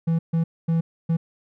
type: tone bursts at uneven times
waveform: triangle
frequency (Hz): 164.81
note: E3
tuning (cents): 0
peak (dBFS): -16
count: 4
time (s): 0.07-0.19 / 0.33-0.44 / 0.68-0.81 / 1.09-1.17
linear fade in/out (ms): 10
effects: none